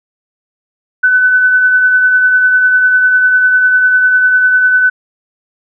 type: tone with tremolo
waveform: sine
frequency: 1504 Hz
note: F#6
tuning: 28 cents sharp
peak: -4 dBFS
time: 1.03-4.9 s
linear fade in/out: 10 ms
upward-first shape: triangle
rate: 10 Hz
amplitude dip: 40%
effects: none